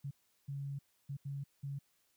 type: tone bursts at uneven times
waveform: sine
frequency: 139.7 Hz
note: C#3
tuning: 14 cents sharp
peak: -38 dBFS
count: 5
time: 0.04-0.11 / 0.48-0.79 / 1.09-1.17 / 1.25-1.44 / 1.63-1.79 s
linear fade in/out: 10 ms
effects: white hiss -75 dBFS RMS until 2.16 s